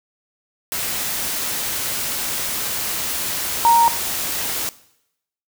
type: tone in noise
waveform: sine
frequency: 932.3 Hz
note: A#5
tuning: in tune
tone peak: -10 dBFS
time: 3.65-3.88 s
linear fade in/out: 0 ms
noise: white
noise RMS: -24 dBFS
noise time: 0.72-4.69 s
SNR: +11 dB
effects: noise-tail reverb RT60 0.8 s tail -19 dB re dry